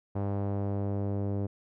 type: tone with low-pass filter sweep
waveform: sawtooth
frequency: 100 Hz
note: G2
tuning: 35 cents sharp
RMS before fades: -31 dBFS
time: 0.15-1.47 s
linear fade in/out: 10 ms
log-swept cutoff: 780 to 490 Hz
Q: 1.2
effects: none